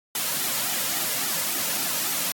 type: noise with flanger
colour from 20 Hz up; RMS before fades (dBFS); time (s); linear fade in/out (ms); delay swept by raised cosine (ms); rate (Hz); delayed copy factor
white; -26; 0.15-2.32; 2; 1.8 to 2.7; 3.6; -0.6
effects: high-pass 150 Hz 12 dB/octave + AAC 64 kbps